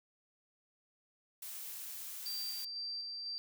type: noise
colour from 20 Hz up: blue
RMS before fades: -45 dBFS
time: 1.42-2.65 s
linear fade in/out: 5 ms
type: tone with tremolo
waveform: sine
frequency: 4691 Hz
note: D8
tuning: 3 cents flat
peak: -38 dBFS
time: 2.26-3.38 s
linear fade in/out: 0 ms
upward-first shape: square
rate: 2 Hz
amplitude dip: 25%
effects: none